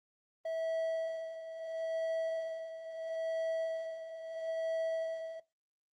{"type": "tone with tremolo", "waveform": "triangle", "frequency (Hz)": 651, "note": "E5", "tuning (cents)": -22, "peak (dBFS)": -29, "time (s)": [0.45, 5.4], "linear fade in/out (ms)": 5, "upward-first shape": "sine", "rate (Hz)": 0.75, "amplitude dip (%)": 70, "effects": ["noise-tail reverb RT60 0.2 s tail -21 dB re dry", "Opus 24 kbps"]}